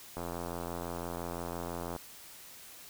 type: click train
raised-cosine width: 1 ms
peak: -24 dBFS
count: 155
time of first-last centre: 0.17-1.963 s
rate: 85.9 Hz
effects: white hiss -51 dBFS RMS until 2.89 s